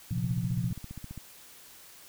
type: chord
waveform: sine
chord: Bb suspended second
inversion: none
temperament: just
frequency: 116.54 / 131.11 / 174.81 Hz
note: Bb2 / C3 / F3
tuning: 0 / +4 / +2 cents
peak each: -32 dBFS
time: 0.11-0.73 s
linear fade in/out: 5 ms
type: click train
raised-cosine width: 5 ms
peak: -28 dBFS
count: 17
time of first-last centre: 0.11-1.177 s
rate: 15 Hz
effects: white hiss -52 dBFS RMS until 2.08 s